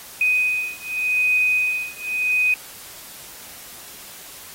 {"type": "beating tone pair", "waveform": "sine", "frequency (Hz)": [2500, 2500.86], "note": ["D#7", "D#7"], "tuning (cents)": [8, 8], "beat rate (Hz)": 0.86, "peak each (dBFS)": -21, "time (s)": [0.21, 2.54], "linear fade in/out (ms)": 2, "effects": ["white hiss -40 dBFS RMS until 4.54 s", "AAC 48 kbps"]}